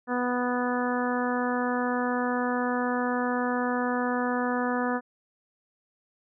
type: harmonic tone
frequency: 246.9 Hz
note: B3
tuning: in tune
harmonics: 1 / 2 / 3 / 4 / 5 / 6 / 7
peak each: -28 / -31 / -33 / -34 / -35 / -36 / -36 dBFS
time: 0.07-5.01 s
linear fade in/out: 50 ms
effects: none